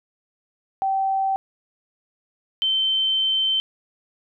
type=tone pair in turn; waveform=sine; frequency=774 / 3096 Hz; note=G5 / G7; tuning=-22 / -22 cents; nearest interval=2 octaves; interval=2400 cents; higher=second; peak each=-19 / -18 dBFS; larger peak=second; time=0.82-1.36 / 2.62-3.6 s; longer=second; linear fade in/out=0 ms; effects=none